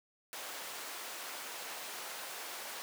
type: high-pass noise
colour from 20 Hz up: pink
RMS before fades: -44 dBFS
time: 0.33-2.82 s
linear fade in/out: 0 ms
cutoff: 640 Hz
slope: 12 dB/octave
effects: none